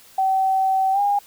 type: tone with pitch glide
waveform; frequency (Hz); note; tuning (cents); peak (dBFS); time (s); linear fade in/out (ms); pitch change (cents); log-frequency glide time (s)
sine; 766 to 811.5; G5 to G#5; -40 to -40; -16; 0.18-1.19; 5; +100; 0.92-1
effects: white hiss -49 dBFS RMS until 1.26 s